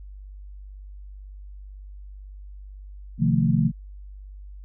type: chord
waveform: sine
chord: F dominant seventh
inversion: second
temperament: equal with one note detuned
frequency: 130.81 / 155.56 / 174.61 / 223.3 Hz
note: C3 / Eb3 / F3 / A3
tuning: 0 / 0 / 0 / +26 cents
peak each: -23 dBFS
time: 3.18-3.72 s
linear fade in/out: 50 ms
effects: added 49 Hz sine -38 dBFS peak until 4.64 s